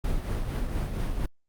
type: noise with tremolo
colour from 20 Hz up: brown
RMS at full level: -26 dBFS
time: 0.04-1.26 s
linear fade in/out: 5 ms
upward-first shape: triangle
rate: 4.3 Hz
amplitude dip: 50%
effects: Opus 48 kbps